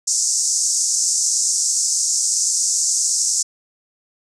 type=band-pass noise; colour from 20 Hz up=white; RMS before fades=-19 dBFS; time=0.07-3.43 s; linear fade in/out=10 ms; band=5500 to 8100 Hz; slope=48 dB/octave; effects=none